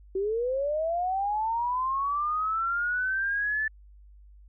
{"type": "linear sweep", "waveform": "sine", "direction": "up", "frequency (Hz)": [373.4, 1760], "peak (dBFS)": -25, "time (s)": [0.15, 3.68], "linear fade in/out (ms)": 5, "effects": ["added 50 Hz sine -49 dBFS peak until 4.48 s"]}